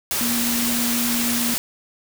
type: tone in noise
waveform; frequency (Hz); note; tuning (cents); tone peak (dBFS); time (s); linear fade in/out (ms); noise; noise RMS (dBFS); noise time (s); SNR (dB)
sine; 237.6; A#3; +33; -23; 0.21-1.54; 0; white; -23; 0.11-1.58; -3
effects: none